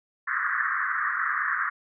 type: band-pass noise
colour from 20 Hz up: white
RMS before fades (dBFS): -27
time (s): 0.27-1.7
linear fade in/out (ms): 10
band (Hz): 1100 to 1900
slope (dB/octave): 96
effects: none